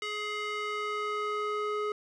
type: tone with band-pass filter sweep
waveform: square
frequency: 420.4 Hz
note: G#4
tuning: 21 cents sharp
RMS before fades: -33 dBFS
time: 0.02-1.92 s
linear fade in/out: 2 ms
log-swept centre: 2500 to 900 Hz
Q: 1.3
effects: resampled to 24000 Hz

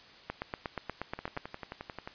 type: two click trains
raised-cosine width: 0.5 ms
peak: -24 / -19 dBFS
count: 11 / 10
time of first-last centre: 1.19-2.075 / 0.3-1.374 s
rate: 11.3 / 8.38 Hz
effects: white hiss -54 dBFS RMS until 2.14 s + resampled to 11025 Hz

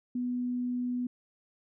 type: tone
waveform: sine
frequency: 246.9 Hz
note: B3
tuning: in tune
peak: -29 dBFS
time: 0.15-1.07 s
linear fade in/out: 5 ms
effects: none

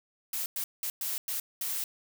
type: noise bursts at uneven times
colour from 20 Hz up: blue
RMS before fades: -33 dBFS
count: 6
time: 0.33-0.46 / 0.56-0.64 / 0.83-0.9 / 1.01-1.18 / 1.28-1.4 / 1.61-1.84 s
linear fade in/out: 2 ms
effects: none

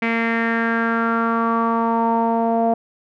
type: tone with low-pass filter sweep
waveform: sawtooth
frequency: 229.3 Hz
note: A#3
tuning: 28 cents flat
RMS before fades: -19 dBFS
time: 0.02-2.74 s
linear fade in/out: 5 ms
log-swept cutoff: 2200 to 710 Hz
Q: 5.4
effects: none

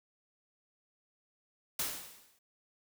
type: noise with exponential decay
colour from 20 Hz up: white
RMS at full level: -32 dBFS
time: 1.79-2.39 s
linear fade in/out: 5 ms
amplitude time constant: 130 ms
effects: none

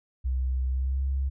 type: tone with pitch glide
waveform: sine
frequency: 64.2 to 67.39 Hz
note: C2 to C#2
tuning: -32 to -48 cents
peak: -24 dBFS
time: 0.24-1.3 s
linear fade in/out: 20 ms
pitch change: +84 cents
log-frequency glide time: 0.68-1.04 s
effects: none

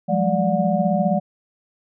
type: tone cluster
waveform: sine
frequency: 174.7 / 189.9 / 209.2 / 585 / 724 Hz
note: F3 / F#3 / G#3 / D5 / F#5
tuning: +1 / +45 / +13 / -7 / -38 cents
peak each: -23 dBFS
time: 0.08-1.2 s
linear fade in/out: 20 ms
effects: none

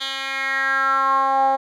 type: tone with band-pass filter sweep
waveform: 10% pulse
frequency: 269.8 Hz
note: C#4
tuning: 47 cents flat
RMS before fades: -20 dBFS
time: 0-1.57 s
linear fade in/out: 20 ms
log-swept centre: 3300 to 710 Hz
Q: 5.1
effects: none

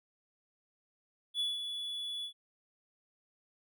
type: tone with ADSR envelope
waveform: triangle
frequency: 3422 Hz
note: A7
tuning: 49 cents flat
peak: -28 dBFS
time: 1.34-2.33 s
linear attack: 58 ms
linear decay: 180 ms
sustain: -7 dB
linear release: 90 ms
effects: none

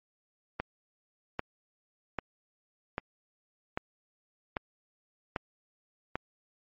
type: click train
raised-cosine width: 0.5 ms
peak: -16 dBFS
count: 8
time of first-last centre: 0.6-6.156 s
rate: 1.26 Hz
effects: MP3 32 kbps

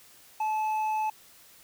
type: tone with hard clipping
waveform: sine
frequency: 865 Hz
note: A5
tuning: 30 cents flat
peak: -27 dBFS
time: 0.4-1.1 s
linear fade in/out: 5 ms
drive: 4 dB
effects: white hiss -55 dBFS RMS until 1.63 s

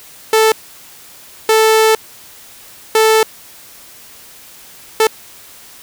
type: tone bursts at uneven times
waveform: sawtooth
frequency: 440 Hz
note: A4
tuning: in tune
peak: -4 dBFS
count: 4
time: 0.33-0.52 / 1.49-1.95 / 2.95-3.23 / 5-5.07 s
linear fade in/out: 2 ms
effects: white hiss -39 dBFS RMS until 5.82 s

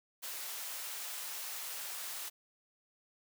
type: high-pass noise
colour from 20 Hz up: white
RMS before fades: -42 dBFS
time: 0.22-2.3 s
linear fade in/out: 20 ms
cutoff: 620 Hz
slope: 12 dB/octave
effects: none

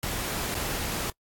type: noise with dropouts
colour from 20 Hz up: pink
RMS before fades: -31 dBFS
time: 0.03-1.1 s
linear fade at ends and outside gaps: 1 ms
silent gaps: 0.545-0.551 s
effects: noise-tail reverb RT60 0.1 s tail -25 dB re dry + AAC 64 kbps

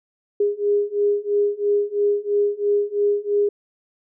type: beating tone pair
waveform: sine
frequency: 408.3 / 411.3 Hz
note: G#4 / G#4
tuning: -29 / -17 cents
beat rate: 3 Hz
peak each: -21 / -20 dBFS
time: 0.4-3.49 s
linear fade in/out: 5 ms
effects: none

